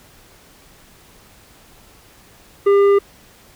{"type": "tone with tanh clipping", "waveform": "sine", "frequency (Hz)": 400.3, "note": "G4", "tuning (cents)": 36, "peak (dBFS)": -11, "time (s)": [2.66, 2.99], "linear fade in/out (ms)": 10, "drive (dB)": 9, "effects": ["pink hiss -48 dBFS RMS until 3.55 s"]}